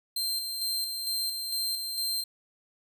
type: tone with tremolo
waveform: sawtooth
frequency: 4151 Hz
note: C8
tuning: 15 cents flat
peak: -25 dBFS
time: 0.16-2.24 s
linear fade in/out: 5 ms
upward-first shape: square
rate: 2.2 Hz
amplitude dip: 40%
effects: none